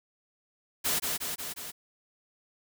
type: noise with echo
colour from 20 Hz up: white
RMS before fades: -28 dBFS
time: 0.84-1 s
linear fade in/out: 20 ms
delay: 180 ms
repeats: 4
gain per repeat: -3 dB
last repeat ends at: 1.72 s
effects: none